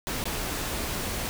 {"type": "noise with dropouts", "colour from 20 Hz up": "pink", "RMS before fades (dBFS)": -31, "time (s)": [0.07, 1.29], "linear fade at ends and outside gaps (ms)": 0, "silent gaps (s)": [0.24, 0.255], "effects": []}